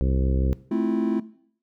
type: harmonic tone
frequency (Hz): 65.8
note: C2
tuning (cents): +10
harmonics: 1 / 2 / 3 / 4 / 5 / 6 / 7 / 8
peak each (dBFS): -21 / -27 / -31 / -33 / -35 / -37 / -38 / -39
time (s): 0.01-0.53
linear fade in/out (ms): 0
type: chord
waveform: triangle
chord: F major seventh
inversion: first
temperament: just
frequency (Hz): 218.3 / 261.9 / 327.4 / 349.2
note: A3 / C4 / E4 / F4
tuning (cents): -13 / +2 / -12 / 0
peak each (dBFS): -23 / -25 / -24 / -27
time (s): 0.71-1.2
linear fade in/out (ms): 5
effects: noise-tail reverb RT60 0.6 s tail -18 dB re dry